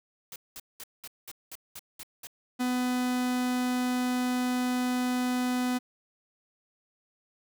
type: noise bursts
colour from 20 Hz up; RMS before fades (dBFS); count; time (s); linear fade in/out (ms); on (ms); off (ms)
white; -42; 9; 0.32-2.271; 2; 39; 200
type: tone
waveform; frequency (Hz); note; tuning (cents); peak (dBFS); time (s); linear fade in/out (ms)
45% pulse; 250; B3; +21; -26; 2.59-5.79; 20
effects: none